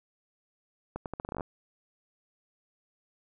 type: accelerating click train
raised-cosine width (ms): 1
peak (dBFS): -21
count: 12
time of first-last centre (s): 0.96-1.408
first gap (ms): 98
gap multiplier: 0.8
effects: none